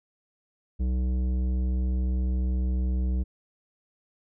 sine tone with tanh clipping, 62.9 Hz, B1, 32 cents sharp, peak -25 dBFS, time 0.79-3.24 s, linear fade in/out 20 ms, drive 12 dB, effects none

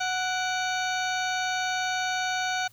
harmonic tone with a mistuned harmonic, 740 Hz, F#5, in tune, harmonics 1 / 2 / 3 / 4 / 5 / 6 / 8 / 9, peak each -29 / -30 / -36 / -39 / -37 / -39 / -40 / -43 dBFS, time 0-2.68 s, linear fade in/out 10 ms, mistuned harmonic 3, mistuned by +80 cents, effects added 111 Hz sine -58 dBFS peak until 2.72 s + white hiss -59 dBFS RMS until 2.72 s

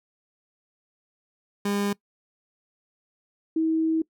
30% pulse / sine tone pair in turn, 202.4 / 321.3 Hz, G#3 / E4, -44 / -44 cents, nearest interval minor sixth, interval 800 cents, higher second, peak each -21 / -20 dBFS, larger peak second, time 1.65-1.93 / 3.56-4.02 s, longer second, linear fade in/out 5 ms, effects noise-tail reverb RT60 0.1 s tail -22 dB re dry

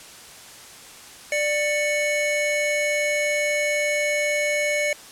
square tone pair together, 591.3 / 2217 Hz, D5 / C#7, +12 / 0 cents, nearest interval octave + major seventh, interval 2288 cents, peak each -24 dBFS, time 1.32-4.93 s, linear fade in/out 2 ms, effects white hiss -43 dBFS RMS until 5.11 s + low-pass 10000 Hz 12 dB/octave

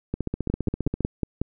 two click trains, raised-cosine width 3 ms, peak -13 / -11 dBFS, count 14 / 6, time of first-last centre 0.14-1.007 / 0.5-1.416 s, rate 15 / 5.46 Hz, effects none

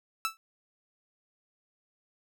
sawtooth tone with exponential decay, 1318.5 Hz, E6, in tune, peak -21 dBFS, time 0.25-0.37 s, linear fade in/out 0 ms, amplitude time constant 25 ms, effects none

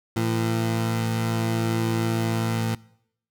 20% pulse tone pair together, 112.9 / 169.03 Hz, A2 / E3, +45 / +44 cents, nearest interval perfect fifth, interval 699 cents, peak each -18 / -26 dBFS, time 0.16-2.75 s, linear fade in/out 5 ms, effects noise-tail reverb RT60 0.7 s tail -22 dB re dry

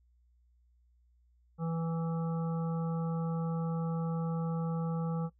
harmonic tone, 164.81 Hz, E3, in tune, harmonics 1 / 3 / 5 / 7 / 8, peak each -31 / -41 / -45 / -48 / -49 dBFS, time 1.58-5.3 s, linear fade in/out 50 ms, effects noise-tail reverb RT60 0.1 s tail -20 dB re dry + added 60 Hz sine -64 dBFS peak until 5.39 s

